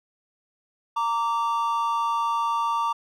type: tone pair together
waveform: triangle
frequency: 923.9 / 1164 Hz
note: A#5 / D6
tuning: -16 / -16 cents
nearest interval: major third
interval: 400 cents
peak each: -23 dBFS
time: 0.96-2.93 s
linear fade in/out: 10 ms
effects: none